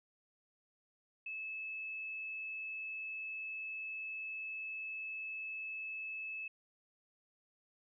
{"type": "tone", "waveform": "sine", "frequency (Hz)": 2605, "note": "E7", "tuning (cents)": -21, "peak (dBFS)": -40, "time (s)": [1.26, 6.48], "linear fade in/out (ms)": 5, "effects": []}